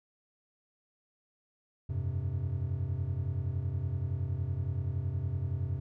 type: chord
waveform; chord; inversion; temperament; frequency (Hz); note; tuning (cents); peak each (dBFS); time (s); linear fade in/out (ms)
triangle; F suspended second; none; equal; 87.31 / 98 / 130.81; F2 / G2 / C3; 0 / 0 / 0; -33; 1.89-5.8; 10
effects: none